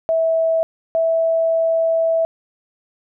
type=tone pair in turn; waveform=sine; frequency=652 / 655.4 Hz; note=E5 / E5; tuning=-19 / -10 cents; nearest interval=unison; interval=9 cents; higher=second; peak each=-14 dBFS; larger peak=neither; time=0.09-0.63 / 0.95-2.25 s; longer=second; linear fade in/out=0 ms; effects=none